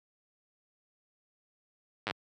slowing click train, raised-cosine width 0.3 ms, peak -16 dBFS, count 5, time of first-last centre 2.07-2.11 s, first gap 9 ms, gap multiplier 1.07, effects high-pass 100 Hz 12 dB/octave

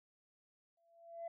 sine tone with exponential growth, 674 Hz, E5, 38 cents sharp, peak -38 dBFS, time 0.77-1.28 s, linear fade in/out 5 ms, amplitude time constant 110 ms, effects tanh soft clip ceiling -38 dBFS

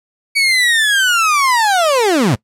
30% pulse linear sweep, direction down, 2265 to 92.5 Hz, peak -8 dBFS, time 0.35-2.36 s, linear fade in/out 20 ms, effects noise-tail reverb RT60 0.1 s tail -22 dB re dry + low-pass 11000 Hz 12 dB/octave

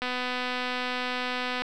click train, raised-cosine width 0.3 ms, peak -15 dBFS, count 401, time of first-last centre 0.02-1.62 s, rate 250 Hz, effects none

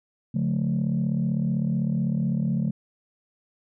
sine tone cluster, 141.6 / 177.5 / 217.3 Hz, C#3 / F3 / A3, +37 / +28 / -21 cents, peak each -25 dBFS, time 0.34-2.71 s, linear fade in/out 10 ms, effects tanh soft clip ceiling -17 dBFS

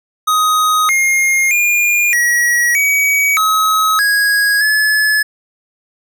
square tone with pitch steps, 1254 / 2133 / 2417 / 1914 / 2267 / 1278 / 1654 / 1716 Hz, D#6 / C7 / D7 / A#6 / C#7 / D#6 / G#6 / A6, +13 / +33 / +49 / +45 / +38 / +46 / -8 / -44 cents, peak -11 dBFS, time 0.27-5.23 s, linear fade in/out 10 ms, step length 620 ms, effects none

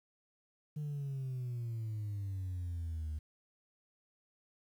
sine exponential sweep, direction down, 151.8 to 75.4 Hz, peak -34 dBFS, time 0.76-3.19 s, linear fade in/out 10 ms, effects tanh soft clip ceiling -35 dBFS + 11-bit

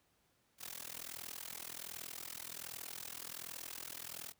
white noise with amplitude modulation, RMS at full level -43 dBFS, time 0.58-4.34 s, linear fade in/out 50 ms, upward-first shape sine, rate 41.3 Hz, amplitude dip 100%, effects pink hiss -75 dBFS RMS until 4.39 s + high-pass 60 Hz 12 dB/octave

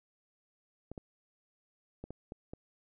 clicks, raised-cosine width 2 ms, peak -29 dBFS, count 6, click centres 0.916 / 0.978 / 2.04 / 2.106 / 2.321 / 2.535 s, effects none

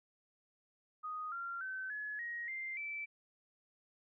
sine tone with pitch steps, 1244.5 / 1380.9 / 1532.2 / 1700 / 1886.3 / 2093 / 2322 Hz, D#6 / F6 / G6 / G#6 / A#6 / C7 / D7, 0 / -20 / -40 / +40 / +20 / 0 / -20 cents, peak -39 dBFS, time 1.03-3.06 s, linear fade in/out 20 ms, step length 290 ms, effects none

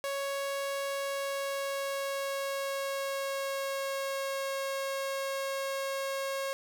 sawtooth tone with pitch glide, 554.4 to 544.6 Hz, C#5 to C#5, 0 to -31 cents, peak -28 dBFS, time 0.04-6.53 s, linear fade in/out 0 ms, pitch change -31 cents, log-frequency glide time 0.89-4.55 s, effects none

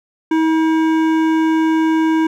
sine tone with hard clipping, 320 Hz, D#4, 49 cents sharp, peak -14 dBFS, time 0.31-2.27 s, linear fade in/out 5 ms, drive 13 dB, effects none

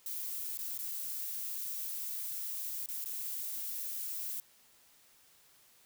violet noise with dropouts, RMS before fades -39 dBFS, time 0.06-4.4 s, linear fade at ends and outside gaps 1 ms, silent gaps 0.574-0.589 / 0.777-0.789 / 2.86-2.887 / 3.043-3.058 s, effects white hiss -64 dBFS RMS until 5.85 s

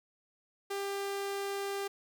sawtooth tone, 397.3 Hz, G4, 23 cents sharp, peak -30 dBFS, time 0.7-1.88 s, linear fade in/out 10 ms, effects none

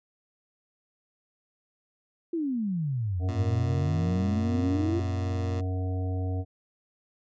sine exponential two-way sweep, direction down then up, 349.2 to 87.3 to 349.2 Hz, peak -26 dBFS, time 2.33-5 s, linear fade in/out 5 ms, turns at 3.19 s
harmonic tone, 92.5 Hz, F#2, in tune, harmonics 1 / 3 / 5 / 7 / 8, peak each -27 / -37 / -41 / -44 / -45 dBFS, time 3.19-6.45 s, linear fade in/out 50 ms
15% pulse tone with pitch glide, 116.54 to 115.8 Hz, A#2 to A#2, 0 to -11 cents, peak -29 dBFS, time 3.28-5.61 s, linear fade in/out 10 ms, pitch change -11 cents, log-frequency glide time 3.45-5.11 s
effects resampled to 16000 Hz

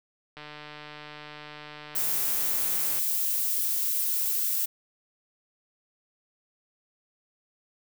click train, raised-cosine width 0.3 ms, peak -26 dBFS, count 394, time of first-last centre 0.37-2.99 s, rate 150 Hz
violet noise, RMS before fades -27 dBFS, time 1.95-4.66 s, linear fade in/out 10 ms
effects none

